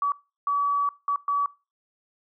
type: tone bursts at uneven times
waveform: sine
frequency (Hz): 1142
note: D6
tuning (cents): -49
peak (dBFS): -21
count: 4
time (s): 0.02-0.12 / 0.47-0.89 / 1.08-1.16 / 1.28-1.46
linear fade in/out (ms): 2
effects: noise-tail reverb RT60 0.3 s tail -21 dB re dry